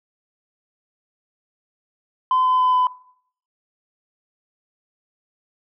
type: tone with pitch steps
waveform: sine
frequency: 1023 / 1017.1 / 1011.2 / 1005.4 Hz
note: C6 / C6 / B5 / B5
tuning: -39 / -49 / +41 / +31 cents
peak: -13 dBFS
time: 2.31-2.87 s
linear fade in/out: 2 ms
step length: 140 ms
effects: noise-tail reverb RT60 0.6 s tail -20 dB re dry + tanh soft clip ceiling -12 dBFS